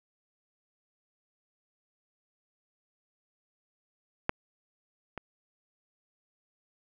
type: clicks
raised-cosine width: 0.5 ms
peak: -10 / -22 dBFS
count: 2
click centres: 4.294 / 5.177 s
effects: none